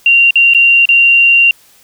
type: tone with dropouts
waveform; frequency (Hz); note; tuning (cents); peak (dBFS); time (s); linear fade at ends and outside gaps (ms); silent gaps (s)
sine; 2766; F7; -17; -4; 0.06-1.51; 2; 0.308-0.356 / 0.537-0.547 / 0.855-0.889
effects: white hiss -46 dBFS RMS until 1.83 s